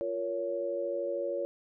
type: chord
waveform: sine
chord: Bb minor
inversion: second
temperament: just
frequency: 349.6 / 466.2 / 559.4 Hz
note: F4 / Bb4 / Db5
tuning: +2 / 0 / +16 cents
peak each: -37 / -37 / -32 dBFS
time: 0.01-1.45 s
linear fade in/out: 0 ms
effects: none